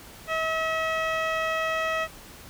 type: tone with low-pass filter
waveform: 15% pulse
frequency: 643 Hz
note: E5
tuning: 43 cents flat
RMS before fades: -27 dBFS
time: 0.27-2.08 s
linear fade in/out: 50 ms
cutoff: 3200 Hz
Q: 0.92
effects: pink hiss -46 dBFS RMS until 2.49 s